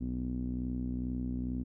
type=tone with low-pass filter; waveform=sawtooth; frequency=62.3 Hz; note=B1; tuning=16 cents sharp; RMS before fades=-35 dBFS; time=0-1.64 s; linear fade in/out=20 ms; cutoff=250 Hz; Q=5.4; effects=none